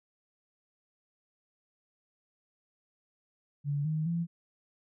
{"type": "tone with pitch steps", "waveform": "sine", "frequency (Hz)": [143.8, 155.91, 169.04], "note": ["D3", "D#3", "E3"], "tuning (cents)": [-36, 4, 44], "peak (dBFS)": -28, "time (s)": [3.64, 4.27], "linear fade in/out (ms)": 50, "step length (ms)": 210, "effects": []}